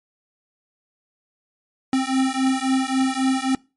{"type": "beating tone pair", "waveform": "square", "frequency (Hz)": [261.6, 265.3], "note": ["C4", "C4"], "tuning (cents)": [0, 24], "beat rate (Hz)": 3.7, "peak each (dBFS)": -22, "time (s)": [1.93, 3.55], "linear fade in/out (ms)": 2, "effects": ["noise-tail reverb RT60 0.3 s tail -24 dB re dry", "MP3 48 kbps"]}